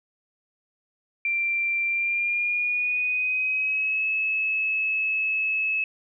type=tone with pitch glide; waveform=sine; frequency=2361 to 2590 Hz; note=D7 to E7; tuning=+9 to -31 cents; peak=-22 dBFS; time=1.25-5.84 s; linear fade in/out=2 ms; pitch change=+160 cents; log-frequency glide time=1.85-4.07 s; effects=none